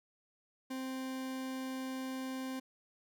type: tone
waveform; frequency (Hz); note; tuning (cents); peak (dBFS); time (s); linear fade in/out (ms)
40% pulse; 261.6; C4; 0; -37; 0.7-2.6; 10
effects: none